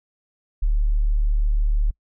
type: tone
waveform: sine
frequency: 37 Hz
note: D1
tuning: 14 cents sharp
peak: -16 dBFS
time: 0.62-1.91 s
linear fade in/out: 10 ms
effects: noise-tail reverb RT60 0.1 s tail -25 dB re dry